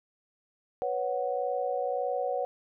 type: chord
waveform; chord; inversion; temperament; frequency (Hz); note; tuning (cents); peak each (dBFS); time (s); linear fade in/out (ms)
sine; B suspended second; none; just; 493.9 / 555.6 / 740.8; B4 / C#5 / F#5; 0 / +4 / +2; -32; 0.82-2.45; 0
effects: none